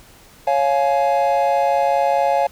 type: chord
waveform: triangle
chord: Db major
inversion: none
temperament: equal with one note detuned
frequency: 554.4 / 698.5 / 843.2 Hz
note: Db5 / F5 / Ab5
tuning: 0 / 0 / +26 cents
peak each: -17 dBFS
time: 0.47-2.47 s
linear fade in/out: 5 ms
effects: pink hiss -47 dBFS RMS until 2.51 s